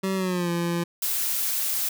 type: tone with pitch glide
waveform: 25% pulse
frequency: 191.4 to 171.51 Hz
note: G3 to F3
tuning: -41 to -31 cents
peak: -20 dBFS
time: 0.03-0.84 s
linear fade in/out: 10 ms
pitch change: -190 cents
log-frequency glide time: 0.15-0.5 s
type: noise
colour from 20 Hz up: blue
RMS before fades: -26 dBFS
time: 1.02-1.89 s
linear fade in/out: 5 ms
effects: none